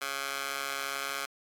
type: tone with high-pass filter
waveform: 15% pulse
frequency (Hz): 138.59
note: C#3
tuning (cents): 0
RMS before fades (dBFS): -35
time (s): 0.01-1.26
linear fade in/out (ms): 10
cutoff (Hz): 1200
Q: 0.99
effects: AAC 64 kbps